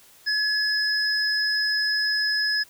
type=tone pair together; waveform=sine; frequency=1700 / 5094 Hz; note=G#6 / D#8; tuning=+40 / +40 cents; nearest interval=octave + perfect fifth; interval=1900 cents; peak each=-23 dBFS; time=0.26-2.64 s; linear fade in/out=20 ms; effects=tanh soft clip ceiling -13 dBFS + white hiss -53 dBFS RMS until 2.69 s